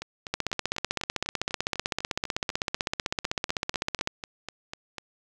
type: two click trains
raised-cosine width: 0.2 ms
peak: -9 / -18 dBFS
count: 60 / 21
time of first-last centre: 0.34-4.074 / 0.02-4.983 s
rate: 15.8 / 4.03 Hz
effects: none